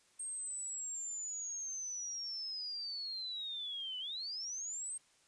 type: linear two-way sweep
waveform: sine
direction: down then up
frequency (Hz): 8520 to 2960 to 8520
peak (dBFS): -39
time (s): 0.19-4.98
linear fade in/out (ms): 10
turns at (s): 3.99
effects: white hiss -69 dBFS RMS until 5.27 s + resampled to 22050 Hz